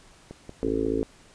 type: click train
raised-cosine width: 2 ms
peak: -25 dBFS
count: 4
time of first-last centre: 0.31-0.861 s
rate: 5.44 Hz
type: harmonic tone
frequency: 55 Hz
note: A1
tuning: in tune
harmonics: 1 / 2 / 4 / 5 / 6 / 7 / 8 / 9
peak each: -36 / -39 / -38 / -28 / -32 / -31 / -28 / -38 dBFS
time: 0.63-1.03 s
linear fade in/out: 0 ms
effects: pink hiss -54 dBFS RMS until 1.34 s + resampled to 22050 Hz